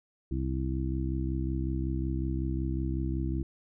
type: harmonic tone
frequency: 65.41 Hz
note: C2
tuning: in tune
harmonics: 1 / 2 / 3 / 4 / 5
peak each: -31 / -34 / -40 / -38 / -36 dBFS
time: 0.31-3.43 s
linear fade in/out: 5 ms
effects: none